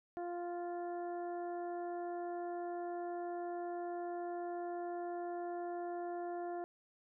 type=harmonic tone; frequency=349.2 Hz; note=F4; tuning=in tune; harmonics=1 / 2 / 3 / 4 / 5; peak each=-41 / -42 / -56 / -57 / -60 dBFS; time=0.17-6.64 s; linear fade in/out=0 ms; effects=none